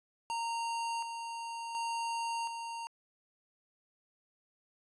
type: tone with tremolo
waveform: square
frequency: 925 Hz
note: A#5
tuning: 14 cents flat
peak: -34 dBFS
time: 0.3-2.87 s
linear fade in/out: 0 ms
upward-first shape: square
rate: 0.69 Hz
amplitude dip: 45%
effects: resampled to 24000 Hz